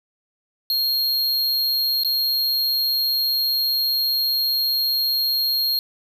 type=tone with dropouts; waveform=square; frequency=4245 Hz; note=C8; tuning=24 cents sharp; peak=-19 dBFS; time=0.7-5.79 s; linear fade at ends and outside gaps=1 ms; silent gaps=2.035-2.047 s; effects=none